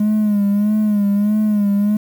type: tone with vibrato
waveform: triangle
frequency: 207.7 Hz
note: G#3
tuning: in tune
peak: -10 dBFS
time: 0-1.97 s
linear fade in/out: 5 ms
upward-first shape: sine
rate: 1.6 Hz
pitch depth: 56 cents each way
effects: tanh soft clip ceiling -7 dBFS + 7-bit